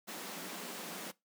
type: high-pass noise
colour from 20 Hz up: pink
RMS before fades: -44 dBFS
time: 0.07-1.12 s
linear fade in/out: 20 ms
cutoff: 170 Hz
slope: 96 dB/octave
effects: noise-tail reverb RT60 0.2 s tail -21 dB re dry